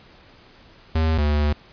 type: tone pair in turn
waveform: square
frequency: 79.8 / 74.16 Hz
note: D#2 / D2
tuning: +44 / +17 cents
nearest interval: minor second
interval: 127 cents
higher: first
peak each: -18 dBFS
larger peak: neither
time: 0.95-1.18 / 1.18-1.53 s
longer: second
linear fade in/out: 5 ms
effects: pink hiss -50 dBFS RMS until 1.72 s + resampled to 11025 Hz

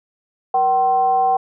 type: tone with frequency modulation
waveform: sine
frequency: 765 Hz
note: G5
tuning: 42 cents flat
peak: -13 dBFS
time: 0.54-1.37 s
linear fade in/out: 5 ms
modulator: 290 Hz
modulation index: 0.46
effects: none

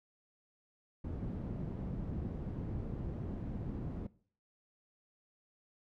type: low-pass noise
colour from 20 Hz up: white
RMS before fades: -40 dBFS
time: 1.04-4.07 s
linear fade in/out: 5 ms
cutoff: 190 Hz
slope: 12 dB/octave
effects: noise-tail reverb RT60 0.5 s tail -20 dB re dry

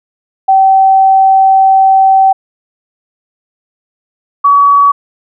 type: tone pair in turn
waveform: sine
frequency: 770 / 1133.9 Hz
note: G5 / C#6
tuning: -31 / +39 cents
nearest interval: perfect fifth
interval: 670 cents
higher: second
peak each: -3 dBFS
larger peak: neither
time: 0.48-2.33 / 4.44-4.92 s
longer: first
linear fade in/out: 10 ms
effects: none

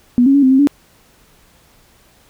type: tone with pitch steps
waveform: sine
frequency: 244.1 / 273.8 / 282.6 / 260.6 / 265.4 / 286.3 Hz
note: B3 / C#4 / C#4 / C4 / C4 / D4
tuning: -20 / -21 / +34 / -7 / +25 / -44 cents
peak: -7 dBFS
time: 0.18-0.672 s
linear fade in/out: 0 ms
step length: 82 ms
effects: pink hiss -51 dBFS RMS until 2.29 s

